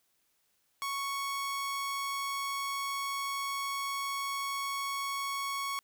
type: tone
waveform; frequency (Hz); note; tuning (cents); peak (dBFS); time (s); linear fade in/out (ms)
sawtooth; 1108.7; C#6; 0; -29; 0.82-5.79; 0
effects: white hiss -74 dBFS RMS until 5.83 s